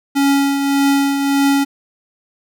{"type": "tone with tremolo", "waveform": "square", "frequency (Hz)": 278.7, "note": "C#4", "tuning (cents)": 9, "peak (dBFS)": -11, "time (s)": [0.15, 1.65], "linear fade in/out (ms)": 20, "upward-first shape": "triangle", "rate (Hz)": 1.7, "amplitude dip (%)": 50, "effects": []}